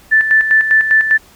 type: tone with tremolo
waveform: sine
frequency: 1760 Hz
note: A6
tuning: in tune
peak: -6 dBFS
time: 0.11-1.18 s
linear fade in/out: 20 ms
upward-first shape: square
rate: 5 Hz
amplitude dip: 60%
effects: pink hiss -45 dBFS RMS until 1.35 s